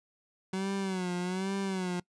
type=tone with vibrato; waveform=30% pulse; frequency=186.8 Hz; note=F#3; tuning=17 cents sharp; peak=-28 dBFS; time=0.53-2 s; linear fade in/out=5 ms; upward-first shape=sine; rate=1.2 Hz; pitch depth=88 cents each way; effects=noise-tail reverb RT60 0.1 s tail -23 dB re dry + resampled to 22050 Hz